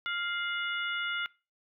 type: harmonic tone with a mistuned harmonic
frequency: 698.5 Hz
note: F5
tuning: in tune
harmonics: 2 / 3 / 4 / 5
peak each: -33 / -37 / -39 / -41 dBFS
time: 0.06-1.26 s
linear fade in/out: 0 ms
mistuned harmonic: 4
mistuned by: +65 cents
effects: noise-tail reverb RT60 0.3 s tail -22 dB re dry